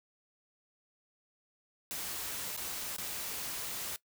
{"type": "noise with dropouts", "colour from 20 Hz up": "white", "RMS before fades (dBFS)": -39, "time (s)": [1.91, 3.96], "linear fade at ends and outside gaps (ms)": 0, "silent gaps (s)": [[2.565, 2.575], [2.964, 2.983]], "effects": ["noise-tail reverb RT60 0.1 s tail -19 dB re dry"]}